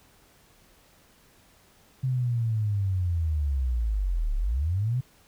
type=linear two-way sweep; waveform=sine; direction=down then up; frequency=131.9 to 34.03 to 131.9 Hz; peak=-23 dBFS; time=2.03-5.01 s; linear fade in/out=10 ms; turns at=4.36 s; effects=pink hiss -59 dBFS RMS until 5.27 s